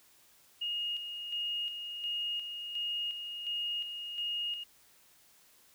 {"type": "tone with tremolo", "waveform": "sine", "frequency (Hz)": 2858, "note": "F7", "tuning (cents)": 39, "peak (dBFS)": -32, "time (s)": [0.61, 4.64], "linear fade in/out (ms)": 10, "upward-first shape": "square", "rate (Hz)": 1.4, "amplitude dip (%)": 50, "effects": ["white hiss -63 dBFS RMS until 5.74 s"]}